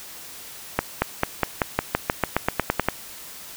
accelerating click train, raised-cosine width 0.5 ms, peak -3 dBFS, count 15, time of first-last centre 0.79-2.886 s, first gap 230 ms, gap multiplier 0.93, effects white hiss -40 dBFS RMS until 3.56 s

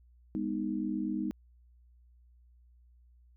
sine chord, G# minor, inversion none, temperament equal with one note detuned, 202.8 / 246.9 / 311.1 Hz, G#3 / B3 / D#4, -41 / 0 / 0 cents, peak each -35 / -36 / -34 dBFS, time 0.35-1.31 s, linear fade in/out 0 ms, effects added 60 Hz sine -58 dBFS peak until 3.36 s

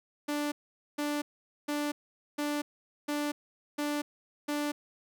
sawtooth tone bursts, 293.7 Hz, D4, in tune, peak -26 dBFS, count 7, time 0.28-4.72 s, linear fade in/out 10 ms, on 240 ms, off 460 ms, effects none

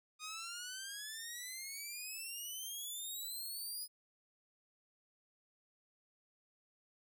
10% pulse exponential sweep, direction up, 1230 to 5020 Hz, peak -35 dBFS, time 0.19-3.88 s, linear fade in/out 50 ms, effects none

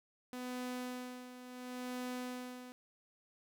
sawtooth tone with tremolo, 250.1 Hz, B3, 22 cents sharp, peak -35 dBFS, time 0.33-2.72 s, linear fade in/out 0 ms, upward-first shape sine, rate 0.72 Hz, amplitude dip 70%, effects none

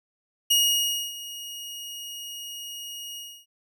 sawtooth tone with ADSR envelope, 2875 Hz, F7, 50 cents sharp, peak -14 dBFS, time 0.5-3.46 s, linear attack 11 ms, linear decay 610 ms, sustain -18 dB, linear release 290 ms, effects none

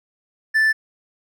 triangle tone, 1760 Hz, A6, in tune, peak -12 dBFS, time 0.54-0.73 s, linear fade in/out 20 ms, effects none

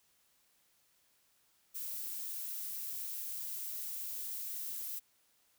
violet noise, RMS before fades -41 dBFS, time 1.74-5 s, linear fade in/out 20 ms, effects white hiss -72 dBFS RMS until 5.58 s

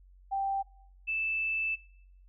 sine tone pair in turn, 784 / 2637 Hz, G5 / E7, 0 / 0 cents, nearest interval octave + major sixth, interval 2100 cents, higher second, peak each -28 / -29 dBFS, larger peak first, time 0.31-0.63 / 1.07-1.76 s, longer second, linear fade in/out 20 ms, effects noise-tail reverb RT60 0.8 s tail -23 dB re dry + added 46 Hz sine -54 dBFS peak until 2.28 s

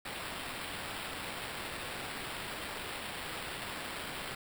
violet noise with sample-and-hold, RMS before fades -41 dBFS, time 0.05-4.35 s, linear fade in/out 5 ms, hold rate 6300 Hz, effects none

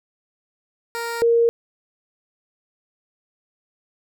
15% pulse / sine tone pair in turn, 466.2 / 466.2 Hz, A#4 / A#4, 0 / 0 cents, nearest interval unison, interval 0 cents, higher neither, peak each -19 / -13 dBFS, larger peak second, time 0.95-1.22 / 1.22-1.49 s, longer neither, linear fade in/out 0 ms, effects none

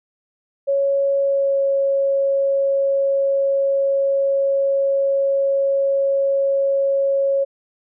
sine tone with pitch glide, 554.4 to 550.3 Hz, C#5 to C#5, 0 to -13 cents, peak -15 dBFS, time 0.67-7.45 s, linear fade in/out 20 ms, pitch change -13 cents, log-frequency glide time 1.21-1.61 s, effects none

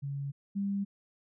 sine tone pair in turn, 140 / 199.06 Hz, C#3 / G3, +18 / +27 cents, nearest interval tritone, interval 609 cents, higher second, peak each -33 / -29 dBFS, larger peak second, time 0.02-0.32 / 0.55-0.85 s, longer neither, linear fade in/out 20 ms, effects none

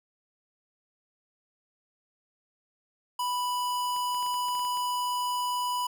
square tone, 987.8 Hz, B5, in tune, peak -28 dBFS, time 3.19-5.87 s, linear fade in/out 5 ms
clicks, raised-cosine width 0.3 ms, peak -31 dBFS, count 10, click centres 3.964 / 4.146 / 4.227 / 4.264 / 4.342 / 4.485 / 4.552 / 4.594 / 4.65 / 4.772 s
effects none

